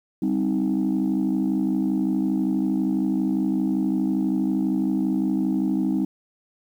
sine chord, C minor, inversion second, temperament just, 196.22 / 261.6 / 314 Hz, G3 / C4 / Eb4, +2 / 0 / +16 cents, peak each -23 dBFS, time 0.22-6.05 s, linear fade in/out 5 ms, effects tanh soft clip ceiling -15 dBFS + 9-bit

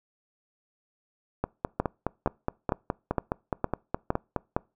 two click trains, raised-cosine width 1 ms, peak -10 / -12 dBFS, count 7 / 15, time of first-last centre 1.8-4.565 / 1.44-4.363 s, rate 2.17 / 4.79 Hz, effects noise-tail reverb RT60 0.3 s tail -25 dB re dry

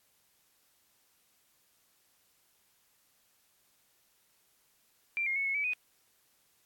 sine tone with pitch steps, 2362 / 2135 / 2205 / 2186 / 2293 / 2489 Hz, D7 / C7 / C#7 / C#7 / D7 / D#7, +9 / +34 / -10 / -25 / -42 / 0 cents, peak -29 dBFS, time 5.17-5.734 s, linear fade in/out 0 ms, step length 94 ms, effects white hiss -70 dBFS RMS until 6.65 s + AAC 64 kbps

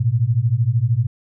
sine beating tone pair, 110 / 123 Hz, A2 / B2, 0 / -7 cents, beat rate 13 Hz, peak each -18 / -17 dBFS, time 0-1.07 s, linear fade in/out 10 ms, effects none

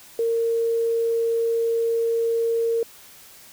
sine tone, 460 Hz, A#4, 23 cents flat, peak -19 dBFS, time 0.19-2.83 s, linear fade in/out 2 ms, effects white hiss -47 dBFS RMS until 3.52 s

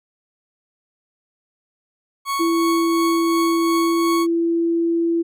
40% pulse tone with tremolo, 1108.7 Hz, C#6, in tune, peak -19 dBFS, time 2.25-4.27 s, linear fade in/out 50 ms, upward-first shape triangle, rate 2.8 Hz, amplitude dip 40%
sine tone with pitch glide, 333.5 to 335.6 Hz, E4 to E4, +20 to +31 cents, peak -16 dBFS, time 2.39-5.23 s, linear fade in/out 20 ms, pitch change +11 cents, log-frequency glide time 3.8-3.96 s
effects none

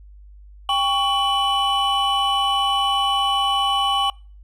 triangle tone cluster, 795 / 1120 / 2988 Hz, G5 / C#6 / F#7, +24 / +18 / +16 cents, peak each -20 dBFS, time 0.69-4.1 s, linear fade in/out 2 ms, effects noise-tail reverb RT60 0.4 s tail -26 dB re dry + added 50 Hz sine -41 dBFS peak until 4.43 s

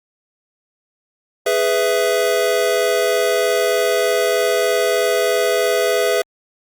square chord, E major, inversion first, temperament equal with one note detuned, 415.3 / 498.5 / 659.3 Hz, G#4 / B4 / E5, 0 / +16 / 0 cents, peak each -20 dBFS, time 1.46-6.22 s, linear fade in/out 5 ms, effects Opus 48 kbps

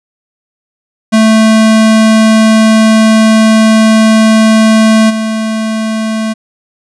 square tone with level steps, 220 Hz, A3, in tune, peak -4 / -12 dBFS, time 1.12-6.34 s, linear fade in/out 20 ms, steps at 5.09 s, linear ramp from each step 20 ms, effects resampled to 24000 Hz

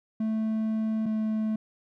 triangle tone pair in turn, 219.5 / 217.6 Hz, A3 / A3, -4 / -19 cents, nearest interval unison, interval 15 cents, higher first, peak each -23 dBFS, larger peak neither, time 0.2-1.06 / 1.06-1.56 s, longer first, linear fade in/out 5 ms, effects none

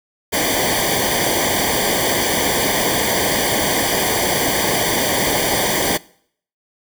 pink noise with comb filter, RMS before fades -18 dBFS, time 0.32-5.98 s, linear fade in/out 20 ms, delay 0.75 ms, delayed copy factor -0.95, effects noise-tail reverb RT60 0.6 s tail -22 dB re dry

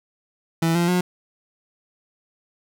30% pulse tone with pitch steps, 164.81 / 172.21 / 179.93 Hz, E3 / F3 / F#3, 0 / -24 / -48 cents, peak -15 dBFS, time 0.62-1.01 s, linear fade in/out 5 ms, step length 130 ms, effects none

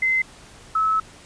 sine tone pair in turn, 2061 / 1298.3 Hz, C7 / E6, -27 / -27 cents, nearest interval minor sixth, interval 800 cents, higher first, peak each -17 dBFS, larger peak neither, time 0.02-0.22 / 0.75-1 s, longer second, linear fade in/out 5 ms, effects pink hiss -46 dBFS RMS until 1.25 s + resampled to 22050 Hz

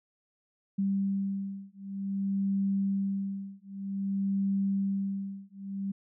sine beating tone pair, 196 / 196.53 Hz, G3 / G3, 0 / +5 cents, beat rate 0.53 Hz, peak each -31 dBFS, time 0.78-5.92 s, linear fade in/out 10 ms, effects none

